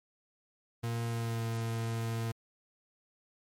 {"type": "tone with pitch glide", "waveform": "40% pulse", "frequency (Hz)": [116.54, 114.21], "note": ["A#2", "A#2"], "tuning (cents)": [0, -35], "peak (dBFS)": -31, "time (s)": [0.83, 2.32], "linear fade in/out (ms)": 10, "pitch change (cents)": -35, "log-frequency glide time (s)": [1.05, 1.44], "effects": ["MP3 64 kbps"]}